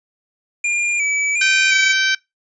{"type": "tone with vibrato", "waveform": "square", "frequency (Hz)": 2349, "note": "D7", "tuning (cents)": 0, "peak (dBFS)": -17, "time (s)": [0.64, 1.93], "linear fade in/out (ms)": 5, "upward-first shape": "square", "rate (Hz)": 1.4, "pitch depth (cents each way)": 41}
{"type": "harmonic tone", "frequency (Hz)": 774, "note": "G5", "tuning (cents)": -22, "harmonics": [2, 3, 4, 5, 6, 7, 8], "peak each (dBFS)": [-17, -21, -23, -25, -27, -28, -29], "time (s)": [1.41, 2.15], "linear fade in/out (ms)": 5}
{"effects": ["noise-tail reverb RT60 0.2 s tail -23 dB re dry", "resampled to 22050 Hz"]}